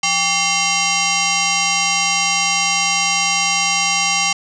sine tone with frequency modulation, 1765 Hz, A6, 5 cents sharp, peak -14 dBFS, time 0.03-4.33 s, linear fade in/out 5 ms, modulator 970 Hz, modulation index 5.4, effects none

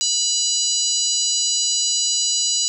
harmonic tone with a mistuned harmonic, 974 Hz, B5, 24 cents flat, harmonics 3 / 4 / 5 / 6 / 7 / 8, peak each -28 / -24 / -24 / -28 / -22 / -26 dBFS, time 0.01-2.68 s, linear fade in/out 0 ms, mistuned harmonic 4, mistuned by +43 cents, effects none

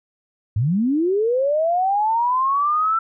sine linear sweep, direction up, 94.3 to 1345 Hz, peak -16 dBFS, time 0.56-2.99 s, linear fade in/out 5 ms, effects none

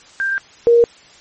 sine tone pair in turn, 1583 / 470.6 Hz, G6 / A#4, +17 / +16 cents, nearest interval octave + major sixth, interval 2101 cents, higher first, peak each -16 / -7 dBFS, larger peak second, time 0.2-0.38 / 0.67-0.84 s, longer first, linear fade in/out 0 ms, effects white hiss -45 dBFS RMS until 1.2 s + MP3 32 kbps

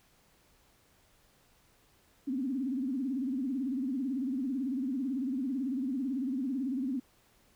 sine tone with vibrato, 262.4 Hz, C4, 5 cents sharp, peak -30 dBFS, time 2.27-7 s, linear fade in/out 10 ms, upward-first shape sine, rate 18 Hz, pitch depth 150 cents each way, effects pink hiss -66 dBFS RMS until 7.55 s

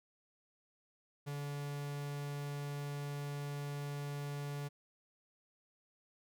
45% pulse tone, 143.8 Hz, D3, 36 cents flat, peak -39 dBFS, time 1.26-4.69 s, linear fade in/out 20 ms, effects none

